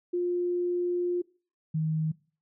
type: tone pair in turn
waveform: sine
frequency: 353.4 / 157.42 Hz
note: F4 / D#3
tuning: +21 / +21 cents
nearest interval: octave + major second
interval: 1400 cents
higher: first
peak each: -25 dBFS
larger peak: neither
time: 0.13-1.22 / 1.74-2.12 s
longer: first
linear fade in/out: 10 ms
effects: noise-tail reverb RT60 0.4 s tail -22 dB re dry